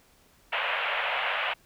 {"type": "band-pass noise", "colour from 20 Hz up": "white", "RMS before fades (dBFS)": -29, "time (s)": [0.52, 1.54], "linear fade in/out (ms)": 10, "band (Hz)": [530, 3000], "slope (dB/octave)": 48, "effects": ["pink hiss -61 dBFS RMS until 1.65 s"]}